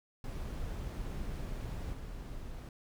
brown noise with level steps, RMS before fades -39 / -43 dBFS, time 0.24-2.69 s, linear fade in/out 2 ms, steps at 1.92 s, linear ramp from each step 20 ms, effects none

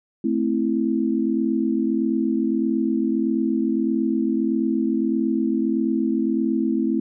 sine chord, A minor, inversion none, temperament equal, 220 / 261.6 / 329.6 Hz, A3 / C4 / E4, 0 / 0 / 0 cents, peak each -23 dBFS, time 0.24-7 s, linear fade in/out 5 ms, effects none

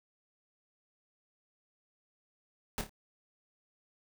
pink noise with echo, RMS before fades -34 dBFS, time 2.78-2.81 s, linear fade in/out 0 ms, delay 28 ms, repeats 3, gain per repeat -8 dB, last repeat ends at 2.894 s, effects none

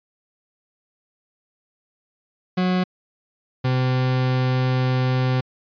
40% pulse tone pair in turn, 183 / 128.31 Hz, F#3 / C3, -19 / -33 cents, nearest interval tritone, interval 614 cents, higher first, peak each -17 dBFS, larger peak neither, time 2.57-2.84 / 3.64-5.41 s, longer second, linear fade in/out 10 ms, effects resampled to 11025 Hz

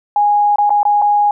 sine tone with dropouts, 826 Hz, G#5, 10 cents flat, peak -9 dBFS, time 0.16-1.31 s, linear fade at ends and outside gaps 2 ms, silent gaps 0.559-0.584 / 0.695-0.704 / 0.831-0.852 / 1.017-1.021 s, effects none

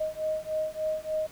sine beating tone pair, 622.3 / 625.7 Hz, D#5 / D#5, 0 / +10 cents, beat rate 3.4 Hz, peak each -31 dBFS, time 0-1.27 s, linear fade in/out 10 ms, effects pink hiss -51 dBFS RMS until 1.31 s

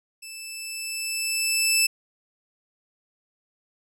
15% pulse tone with level ramp, 2637 Hz, E7, in tune, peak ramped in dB -31 to -10 dBFS, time 0.22-1.87 s, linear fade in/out 10 ms, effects none

